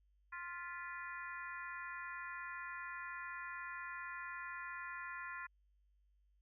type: harmonic tone with a mistuned harmonic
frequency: 349.2 Hz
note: F4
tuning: in tune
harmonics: 3 / 4 / 5 / 6 / 7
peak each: -49 / -49 / -49 / -52 / -56 dBFS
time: 0.32-5.47 s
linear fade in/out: 10 ms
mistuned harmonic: 6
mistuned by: -95 cents
effects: added 50 Hz sine -70 dBFS peak until 6.41 s